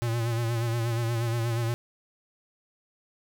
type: tone with vibrato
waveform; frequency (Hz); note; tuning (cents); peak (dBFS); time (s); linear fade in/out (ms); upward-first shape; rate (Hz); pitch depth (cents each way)
square; 116.54; A#2; 0; -26; 0.02-1.74; 0; sine; 8.4; 50
effects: none